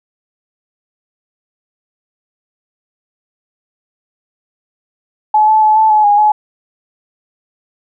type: tone with pitch steps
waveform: sine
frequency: 855 / 868 / 859 / 875 / 853 / 822 / 848 Hz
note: A5 / A5 / A5 / A5 / G#5 / G#5 / G#5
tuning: -50 / -24 / -42 / -10 / +46 / -18 / +36 cents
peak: -6 dBFS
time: 5.34-6.32 s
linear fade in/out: 5 ms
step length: 140 ms
effects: none